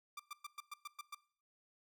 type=tone bursts; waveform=sawtooth; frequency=1183 Hz; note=D6; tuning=12 cents sharp; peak=-40 dBFS; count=8; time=0.17-1.148 s; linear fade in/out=5 ms; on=26 ms; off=110 ms; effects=noise-tail reverb RT60 0.5 s tail -20 dB re dry